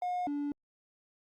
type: tone pair in turn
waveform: triangle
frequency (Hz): 719 / 288.8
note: F#5 / D4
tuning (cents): -50 / -29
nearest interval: octave + major third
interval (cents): 1579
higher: first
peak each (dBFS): -28 / -29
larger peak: first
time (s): 0.02-0.27 / 0.27-0.52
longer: neither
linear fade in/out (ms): 2
effects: tanh soft clip ceiling -25 dBFS + Opus 48 kbps